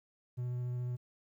triangle tone with vibrato, 123.47 Hz, B2, in tune, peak -32 dBFS, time 0.37-0.97 s, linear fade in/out 20 ms, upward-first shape triangle, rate 14 Hz, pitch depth 11 cents each way, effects 12-bit

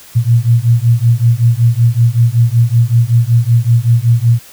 sine beating tone pair, 115 / 120.3 Hz, A#2 / B2, -23 / -45 cents, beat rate 5.3 Hz, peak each -10 dBFS, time 0.15-4.4 s, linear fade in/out 20 ms, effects white hiss -38 dBFS RMS until 4.52 s

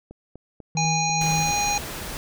click train, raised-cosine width 2 ms, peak -27 dBFS, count 5, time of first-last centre 0.11-1.095 s, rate 4.06 Hz
triangle tone with tremolo, 158.8 Hz, D#3, 36 cents sharp, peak -21 dBFS, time 0.75-1.51 s, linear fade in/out 2 ms, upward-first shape sine, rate 2.2 Hz, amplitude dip 55%
harmonic tone, 820 Hz, G#5, 22 cents flat, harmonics 1 / 3 / 5 / 7 / 8, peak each -24 / -28 / -30 / -32 / -28 dBFS, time 0.77-1.78 s, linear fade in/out 2 ms
pink noise, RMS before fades -33 dBFS, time 1.21-2.17 s, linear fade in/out 0 ms
effects none

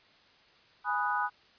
sine chord, G# minor seventh, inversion none, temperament equal, 830.6 / 987.8 / 1244.5 / 1480 Hz, G#5 / B5 / D#6 / F#6, 0 / 0 / 0 / 0 cents, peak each -33 dBFS, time 0.84-1.3 s, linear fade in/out 50 ms, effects white hiss -61 dBFS RMS until 1.58 s + resampled to 11025 Hz

